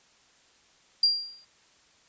sine tone with exponential decay, 4765 Hz, D8, 24 cents sharp, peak -16 dBFS, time 1.03-1.45 s, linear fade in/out 5 ms, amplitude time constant 90 ms, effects white hiss -61 dBFS RMS until 2.08 s + resampled to 16000 Hz

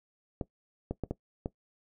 clicks, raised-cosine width 2 ms, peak -19 dBFS, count 5, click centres 0.412 / 0.91 / 1.037 / 1.11 / 1.459 s, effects noise-tail reverb RT60 0.1 s tail -18 dB re dry

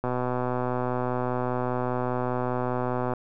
click train, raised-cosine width 1 ms, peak -14 dBFS, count 388, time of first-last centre 0.04-3.136 s, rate 125 Hz, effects none

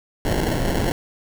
pink noise with sample-and-hold, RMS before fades -21 dBFS, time 0.25-0.92 s, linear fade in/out 2 ms, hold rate 1225 Hz, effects none

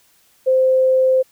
sine tone, 520 Hz, C5, 11 cents flat, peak -11 dBFS, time 0.46-1.23 s, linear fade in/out 20 ms, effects white hiss -56 dBFS RMS until 1.31 s

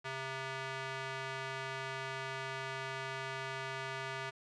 square tone with band-pass filter, 133.2 Hz, C3, 31 cents sharp, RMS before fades -41 dBFS, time 0.04-4.31 s, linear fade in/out 20 ms, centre 1800 Hz, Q 0.91, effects resampled to 22050 Hz + 11-bit

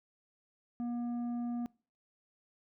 sine tone with tanh clipping, 239.4 Hz, A#3, 46 cents sharp, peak -35 dBFS, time 0.8-1.66 s, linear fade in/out 0 ms, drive 7 dB, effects noise-tail reverb RT60 0.4 s tail -24 dB re dry

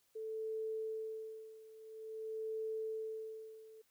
sine tone with tremolo, 440 Hz, A4, in tune, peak -37 dBFS, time 0.15-3.82 s, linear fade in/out 10 ms, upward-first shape sine, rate 0.49 Hz, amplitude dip 85%, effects white hiss -75 dBFS RMS until 3.9 s

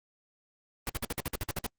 pink noise bursts, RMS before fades -32 dBFS, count 11, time 0.87-1.665 s, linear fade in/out 2 ms, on 25 ms, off 52 ms, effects Opus 32 kbps

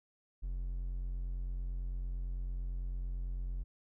triangle tone, 44.48 Hz, F1, 32 cents sharp, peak -33 dBFS, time 0.42-3.64 s, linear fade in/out 20 ms, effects none

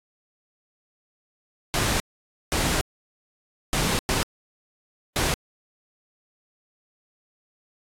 pink noise bursts at uneven times, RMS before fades -23 dBFS, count 5, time 1.74-2 / 2.52-2.81 / 3.73-3.99 / 4.09-4.23 / 5.16-5.34 s, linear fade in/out 0 ms, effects low-pass 11000 Hz 12 dB/octave + AAC 64 kbps

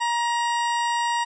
harmonic tone, 945 Hz, A#5, 23 cents sharp, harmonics 1 / 2 / 3 / 4 / 5 / 6 / 8 / 9, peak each -22 / -29 / -34 / -37 / -41 / -41 / -40 / -43 dBFS, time 0-1.25 s, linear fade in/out 20 ms, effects none

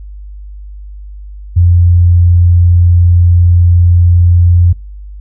sine tone, 87.31 Hz, F2, in tune, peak -3 dBFS, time 1.56-4.73 s, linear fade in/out 10 ms, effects noise-tail reverb RT60 0.3 s tail -26 dB re dry + added 50 Hz sine -25 dBFS peak until 5.2 s

